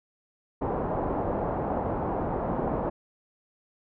white low-pass noise, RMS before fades -29 dBFS, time 0.61-2.9 s, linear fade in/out 10 ms, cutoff 860 Hz, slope 24 dB/octave, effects none

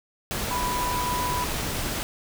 sine tone in noise, 987.8 Hz, B5, in tune, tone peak -26 dBFS, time 0.51-1.44 s, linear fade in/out 0 ms, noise pink, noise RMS -29 dBFS, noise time 0.31-2.03 s, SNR 0 dB, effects none

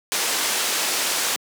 white low-pass noise, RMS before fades -23 dBFS, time 0.12-1.36 s, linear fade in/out 0 ms, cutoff 8600 Hz, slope 12 dB/octave, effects high-pass 300 Hz 12 dB/octave

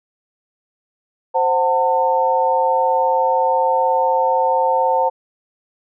sine chord, F# diminished, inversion second, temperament equal with one note detuned, 523.3 / 740 / 899 Hz, C5 / F#5 / A5, 0 / 0 / +37 cents, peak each -18 / -21 / -16 dBFS, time 1.34-5.1 s, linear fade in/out 20 ms, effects none

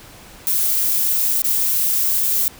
violet noise with dropouts, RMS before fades -18 dBFS, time 0.47-2.48 s, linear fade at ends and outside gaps 0 ms, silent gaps 1.419-1.443 s, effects pink hiss -42 dBFS RMS until 2.59 s

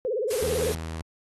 sine tone with vibrato, 466.2 Hz, A#4, in tune, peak -24 dBFS, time 0.05-0.72 s, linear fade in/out 0 ms, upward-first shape sine, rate 18 Hz, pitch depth 220 cents each way
white noise, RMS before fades -34 dBFS, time 0.3-0.75 s, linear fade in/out 10 ms
sawtooth tone, 80.8 Hz, E2, 34 cents flat, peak -28 dBFS, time 0.42-1.02 s, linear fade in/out 5 ms
effects AAC 32 kbps

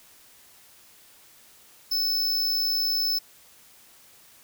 square tone, 5260 Hz, E8, 5 cents flat, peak -23 dBFS, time 1.91-3.19 s, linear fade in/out 10 ms, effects white hiss -54 dBFS RMS until 4.43 s

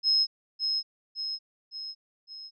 sine tone with echo, 5150 Hz, E8, 41 cents flat, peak -20 dBFS, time 0.03-0.27 s, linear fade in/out 50 ms, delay 560 ms, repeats 4, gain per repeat -5 dB, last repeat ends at 2.51 s, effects none

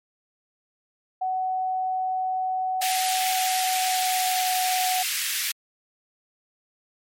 sine tone with pitch glide, 748 to 740.3 Hz, F#5 to F#5, +19 to +1 cents, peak -23 dBFS, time 1.21-5.03 s, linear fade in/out 10 ms, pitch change -18 cents, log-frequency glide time 3.31-4.57 s
pink high-pass noise, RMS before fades -27 dBFS, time 2.81-5.52 s, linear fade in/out 10 ms, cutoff 1900 Hz, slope 24 dB/octave
effects MP3 64 kbps

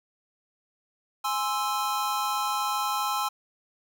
square chord, Ab augmented, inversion none, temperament equal, 830.6 / 1046.5 / 1318.5 Hz, Ab5 / C6 / E6, 0 / 0 / 0 cents, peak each -31 dBFS, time 1.24-3.29 s, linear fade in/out 10 ms, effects none

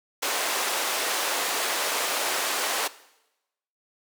pink band-pass noise, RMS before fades -27 dBFS, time 0.22-2.88 s, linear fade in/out 10 ms, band 500 to 14000 Hz, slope 12 dB/octave, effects noise-tail reverb RT60 0.9 s tail -18 dB re dry + high-pass 300 Hz 12 dB/octave

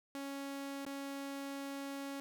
sawtooth tone with dropouts, 277.2 Hz, C#4, in tune, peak -37 dBFS, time 0.15-2.2 s, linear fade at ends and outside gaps 0 ms, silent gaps 0.851-0.864 s, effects none

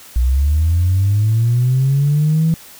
sine linear sweep, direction up, 58.7 to 164.81 Hz, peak -10 dBFS, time 0.16-2.54 s, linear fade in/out 0 ms, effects tanh soft clip ceiling -7 dBFS + white hiss -40 dBFS RMS until 2.79 s

